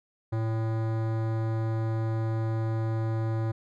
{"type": "tone with hard clipping", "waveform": "sine", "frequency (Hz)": 111.8, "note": "A2", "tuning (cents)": 28, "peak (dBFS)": -28, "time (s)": [0.32, 3.52], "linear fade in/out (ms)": 10, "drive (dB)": 18, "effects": []}